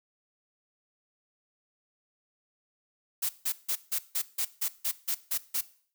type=noise bursts; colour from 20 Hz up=blue; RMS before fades=-29 dBFS; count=11; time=3.22-5.612 s; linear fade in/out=10 ms; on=72 ms; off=160 ms; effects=noise-tail reverb RT60 0.5 s tail -18 dB re dry